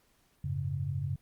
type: chord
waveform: sine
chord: F# suspended second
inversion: none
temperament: equal with one note detuned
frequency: 92.5 / 105.7 / 138.59 Hz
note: F#2 / G#2 / C#3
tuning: 0 / +31 / 0 cents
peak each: -36 / -38 / -33 dBFS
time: 0.44-1.16 s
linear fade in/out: 5 ms
effects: pink hiss -69 dBFS RMS until 1.21 s + Opus 48 kbps